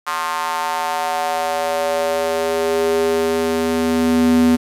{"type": "tone with high-pass filter sweep", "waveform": "square", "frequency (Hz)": 81.7, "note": "E2", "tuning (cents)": -15, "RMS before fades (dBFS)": -18, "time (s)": [0.06, 4.57], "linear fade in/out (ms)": 20, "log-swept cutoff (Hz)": [1100, 230], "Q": 3.9, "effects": ["resampled to 32000 Hz", "7-bit"]}